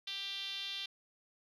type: tone with band-pass filter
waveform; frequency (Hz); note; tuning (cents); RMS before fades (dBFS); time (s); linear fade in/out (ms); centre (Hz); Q
5% pulse; 393.6; G4; +7; -41; 0.07-0.86; 5; 3500; 4.1
effects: none